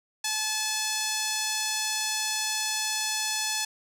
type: tone with band-pass filter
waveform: sawtooth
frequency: 863 Hz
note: A5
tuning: 34 cents flat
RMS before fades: -29 dBFS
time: 0.24-3.65 s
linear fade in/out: 5 ms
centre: 6400 Hz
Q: 1.1
effects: none